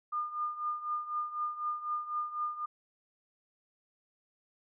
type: tone with tremolo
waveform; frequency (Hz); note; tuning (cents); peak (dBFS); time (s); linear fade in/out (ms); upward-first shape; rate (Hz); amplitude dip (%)
sine; 1212; D#6; -46; -29; 0.12-2.66; 10; triangle; 4; 80
effects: none